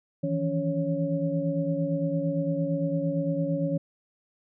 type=tone cluster; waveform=sine; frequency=159.6 / 168.4 / 281.3 / 554 Hz; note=D#3 / E3 / C#4 / C#5; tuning=+44 / +37 / +26 / -1 cents; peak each=-30 dBFS; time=0.23-3.78 s; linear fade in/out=10 ms; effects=none